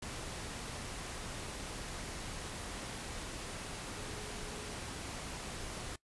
sine tone in noise, 422 Hz, G#4, 28 cents sharp, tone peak -51 dBFS, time 3.97-4.74 s, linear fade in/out 5 ms, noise pink, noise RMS -43 dBFS, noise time 0.02-5.96 s, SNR -11 dB, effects noise-tail reverb RT60 0.1 s tail -20 dB re dry + resampled to 24000 Hz

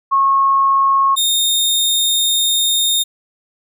sine / sawtooth tone pair in turn, 1091 / 3670 Hz, C#6 / A#7, -28 / -28 cents, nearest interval octave + major sixth, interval 2100 cents, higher second, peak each -10 dBFS, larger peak neither, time 0.11-1.16 / 1.16-3.04 s, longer second, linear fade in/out 20 ms, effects none

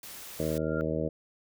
white noise, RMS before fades -44 dBFS, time 0.03-0.58 s, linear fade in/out 2 ms
sine tone with exponential growth, 1394 Hz, F6, 4 cents flat, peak -33 dBFS, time 0.35-0.81 s, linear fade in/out 0 ms, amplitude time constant 100 ms
harmonic tone, 78.8 Hz, D#2, 23 cents sharp, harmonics 1 / 2 / 3 / 4 / 5 / 6 / 7 / 8, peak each -39 / -34 / -37 / -35 / -39 / -34 / -35 / -38 dBFS, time 0.39-1.09 s, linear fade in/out 10 ms
effects none

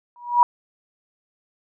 sine tone with exponential growth, 964 Hz, B5, 42 cents flat, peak -7 dBFS, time 0.16-0.43 s, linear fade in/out 1 ms, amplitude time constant 57 ms, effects none

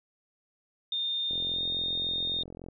sine tone with pitch glide, 3634 to 3670 Hz, A#7 to A#7, -45 to -28 cents, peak -28 dBFS, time 0.92-2.43 s, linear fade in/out 2 ms, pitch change +17 cents, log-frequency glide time 1.54-1.59 s
click train, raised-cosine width 2 ms, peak -30 dBFS, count 61, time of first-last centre 1.31-2.686 s, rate 43.6 Hz
effects none

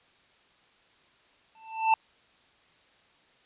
square tone with exponential growth, 888 Hz, A5, 16 cents sharp, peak -17 dBFS, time 1.55-1.94 s, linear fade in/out 2 ms, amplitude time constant 83 ms, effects white hiss -62 dBFS RMS until 3.45 s + resampled to 8000 Hz

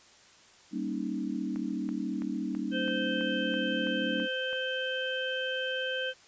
sine chord, Eb dominant seventh, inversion first, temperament equal, 196 / 233.1 / 277.2 / 311.1 Hz, G3 / Bb3 / Db4 / Eb4, 0 / 0 / 0 / 0 cents, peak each -36 dBFS, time 0.71-4.28 s, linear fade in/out 50 ms
click train, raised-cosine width 0.5 ms, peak -31 dBFS, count 10, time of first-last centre 1.56-4.53 s, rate 3.03 Hz
harmonic tone, 518 Hz, C5, 17 cents flat, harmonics 1 / 3 / 5 / 6, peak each -34 / -34 / -42 / -36 dBFS, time 2.71-6.14 s, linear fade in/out 50 ms
effects white hiss -57 dBFS RMS until 6.27 s + resampled to 16000 Hz

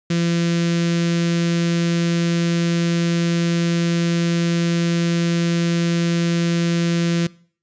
sawtooth tone with notch filter, 170 Hz, F3, 46 cents flat, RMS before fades -19 dBFS, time 0.1-7.27 s, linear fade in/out 5 ms, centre 830 Hz, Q 0.59, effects noise-tail reverb RT60 0.5 s tail -22 dB re dry + resampled to 16000 Hz

